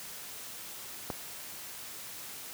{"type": "click", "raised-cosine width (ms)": 1, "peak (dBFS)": -19, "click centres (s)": 1.102, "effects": ["white hiss -44 dBFS RMS until 2.53 s", "high-pass 60 Hz 12 dB/octave"]}